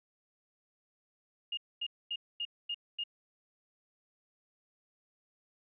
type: tone bursts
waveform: sine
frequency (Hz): 2842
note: F7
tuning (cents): +30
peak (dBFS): -33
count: 6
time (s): 1.52-3.038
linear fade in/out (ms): 5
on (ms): 53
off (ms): 240
effects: none